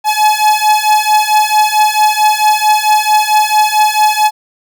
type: beating tone pair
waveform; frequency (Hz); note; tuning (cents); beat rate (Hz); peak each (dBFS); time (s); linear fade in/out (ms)
45% pulse; 850 / 854.5; G#5 / G#5; +40 / +49; 4.5; -11; 0.04-4.31; 50
effects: none